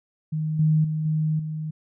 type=tone with level steps; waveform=sine; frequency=155.6 Hz; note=D#3; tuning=in tune; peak=-23 / -16 / -23 / -20 / -27 dBFS; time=0.32-1.71 s; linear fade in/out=10 ms; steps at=0.59 / 0.84 / 1.05 / 1.39 s; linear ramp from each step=5 ms; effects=none